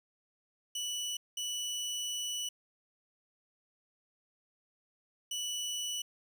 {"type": "tone bursts at uneven times", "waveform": "25% pulse", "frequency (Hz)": 2960, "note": "F#7", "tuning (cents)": 0, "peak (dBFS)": -31, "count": 3, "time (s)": [[0.75, 1.17], [1.37, 2.49], [5.31, 6.02]], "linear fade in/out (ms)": 5, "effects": []}